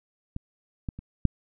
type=clicks; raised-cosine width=5 ms; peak=-20 / -18 / -26 / -7 dBFS; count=4; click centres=0.364 / 0.888 / 0.99 / 1.253 s; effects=none